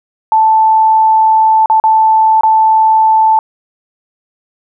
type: tone with dropouts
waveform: sine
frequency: 879 Hz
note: A5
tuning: 2 cents flat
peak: -5 dBFS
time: 0.32-3.39 s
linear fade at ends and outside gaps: 1 ms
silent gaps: 1.659-1.699 / 1.8-1.839 / 2.41-2.434 s
effects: none